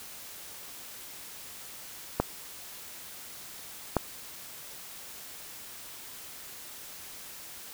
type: clicks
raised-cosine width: 1 ms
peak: -9 dBFS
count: 2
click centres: 2.2 / 3.967 s
effects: white hiss -45 dBFS RMS until 7.73 s